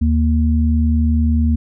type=tone pair together; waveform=sine; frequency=77.7 / 233.1 Hz; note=D#2 / A#3; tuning=-2 / 0 cents; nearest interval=octave + perfect fifth; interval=1902 cents; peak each=-13 / -17 dBFS; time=0.01-1.56 s; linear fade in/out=10 ms; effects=none